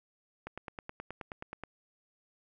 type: click train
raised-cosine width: 0.5 ms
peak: -25 dBFS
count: 12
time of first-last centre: 0.47-1.636 s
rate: 9.43 Hz
effects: none